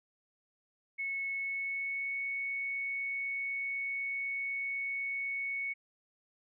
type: tone with pitch glide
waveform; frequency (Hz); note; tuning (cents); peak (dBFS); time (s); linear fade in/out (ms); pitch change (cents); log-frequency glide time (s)
sine; 2199 to 2218; C#7 to C#7; -14 to 0; -33; 0.98-5.74; 20; +14; 1.29-2.18
effects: none